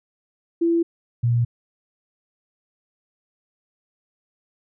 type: tone pair in turn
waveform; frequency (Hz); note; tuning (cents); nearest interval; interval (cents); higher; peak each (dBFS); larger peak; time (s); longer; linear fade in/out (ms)
sine; 336.2 / 118.86; E4 / A#2; +34 / +34; octave + tritone; 1800; first; -16; neither; 0.61-0.83 / 1.23-1.45; neither; 10
effects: none